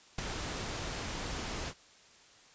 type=noise with ADSR envelope; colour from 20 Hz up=pink; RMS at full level=-33 dBFS; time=0.18-1.74 s; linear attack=7 ms; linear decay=12 ms; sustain=-5 dB; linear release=60 ms; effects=white hiss -59 dBFS RMS until 2.54 s + resampled to 16000 Hz